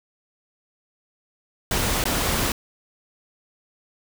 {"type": "noise with dropouts", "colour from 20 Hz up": "pink", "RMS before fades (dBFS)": -23, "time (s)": [1.71, 2.52], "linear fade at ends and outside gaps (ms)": 2, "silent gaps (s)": [2.04, 2.054], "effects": []}